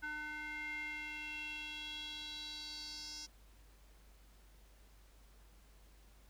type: tone with band-pass filter sweep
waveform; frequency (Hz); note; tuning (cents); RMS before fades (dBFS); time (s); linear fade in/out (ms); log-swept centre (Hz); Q
square; 301.9; D4; +48; -45; 0.02-3.27; 20; 1600 to 5400; 5.6
effects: added 50 Hz sine -60 dBFS peak until 6.29 s + pink hiss -68 dBFS RMS until 6.29 s